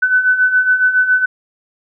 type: beating tone pair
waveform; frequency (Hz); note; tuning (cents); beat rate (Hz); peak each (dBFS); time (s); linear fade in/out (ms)
sine; 1500 / 1507.2; F#6 / F#6; +23 / +32; 7.2; -17 / -11; 0.02-1.26; 10
effects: none